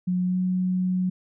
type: tone with pitch glide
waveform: sine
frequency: 181.2 to 183.62 Hz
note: F#3 to F#3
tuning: -36 to -13 cents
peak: -21 dBFS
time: 0.07-1.1 s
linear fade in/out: 10 ms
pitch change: +23 cents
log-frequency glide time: 0.25-0.37 s
effects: none